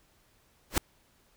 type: noise with exponential growth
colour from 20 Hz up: pink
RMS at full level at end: -21 dBFS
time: 0.7-0.78 s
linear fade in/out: 2 ms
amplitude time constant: 17 ms
effects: pink hiss -66 dBFS RMS until 1.36 s